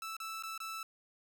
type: tone with dropouts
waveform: sawtooth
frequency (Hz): 1318.5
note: E6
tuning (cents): 0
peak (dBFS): -36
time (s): 0.02-0.83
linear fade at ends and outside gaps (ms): 2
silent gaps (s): 0.167-0.201 / 0.425-0.435 / 0.578-0.602
effects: none